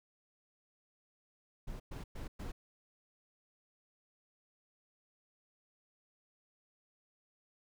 brown noise bursts, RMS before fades -42 dBFS, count 4, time 1.67-2.52 s, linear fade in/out 10 ms, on 130 ms, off 110 ms, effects none

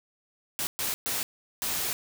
white noise bursts at uneven times, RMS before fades -30 dBFS, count 4, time 0.59-0.67 / 0.79-0.94 / 1.06-1.23 / 1.62-1.93 s, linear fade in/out 0 ms, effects none

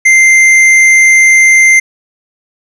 sine tone with hard clipping, 2088 Hz, C7, 4 cents flat, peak -4 dBFS, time 0.05-1.8 s, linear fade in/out 10 ms, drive 8 dB, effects none

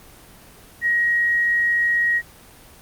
sine tone, 1892 Hz, A#6, 25 cents sharp, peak -16 dBFS, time 0.81-2.22 s, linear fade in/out 50 ms, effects pink hiss -46 dBFS RMS until 2.81 s + Opus 24 kbps

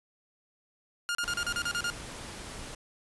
sawtooth tone bursts, 1414 Hz, F6, 21 cents sharp, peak -25 dBFS, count 9, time 1.09-1.901 s, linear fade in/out 0 ms, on 59 ms, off 35 ms
pink noise, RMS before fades -42 dBFS, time 1.23-2.75 s, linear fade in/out 5 ms
effects resampled to 24000 Hz

